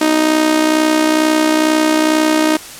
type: tone with amplitude modulation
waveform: sawtooth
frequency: 311.1 Hz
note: D#4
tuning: in tune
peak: -4 dBFS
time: 0.01-2.57 s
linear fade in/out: 5 ms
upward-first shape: sine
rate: 62.2 Hz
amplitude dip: 60%
effects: white hiss -32 dBFS RMS until 2.79 s + low-pass 11000 Hz 12 dB/octave